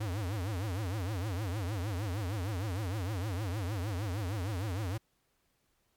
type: tone with vibrato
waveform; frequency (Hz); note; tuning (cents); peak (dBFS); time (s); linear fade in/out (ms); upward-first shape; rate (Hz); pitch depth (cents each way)
square; 98; G2; 0; -33; 0-4.98; 10; triangle; 6.5; 280
effects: pink hiss -75 dBFS RMS until 5.96 s + MP3 96 kbps